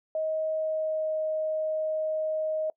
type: tone with pitch glide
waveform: sine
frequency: 630 to 625.6 Hz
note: D#5 to D#5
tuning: +21 to +9 cents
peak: -26 dBFS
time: 0.15-2.7 s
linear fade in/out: 2 ms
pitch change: -12 cents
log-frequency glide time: 0.53-1.17 s
effects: noise-tail reverb RT60 0.1 s tail -23 dB re dry